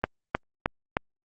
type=click train; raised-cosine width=0.5 ms; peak=-8 dBFS; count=4; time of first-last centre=0.04-0.969 s; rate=3.23 Hz; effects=Opus 24 kbps